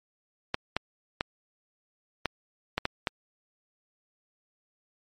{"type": "clicks", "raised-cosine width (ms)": 0.3, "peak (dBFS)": -10, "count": 7, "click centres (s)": [0.544, 0.766, 1.209, 2.257, 2.78, 2.854, 3.072], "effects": ["MP3 64 kbps"]}